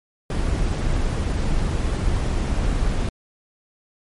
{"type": "noise", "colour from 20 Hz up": "brown", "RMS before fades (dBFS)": -21, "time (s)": [0.3, 3.09], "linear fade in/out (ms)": 2, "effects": ["MP3 48 kbps"]}